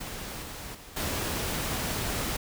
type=noise with level steps; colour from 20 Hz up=pink; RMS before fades=-38 / -40 / -47 / -31 dBFS; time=0-2.37 s; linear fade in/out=10 ms; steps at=0.42 / 0.74 / 0.96 s; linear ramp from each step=10 ms; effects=none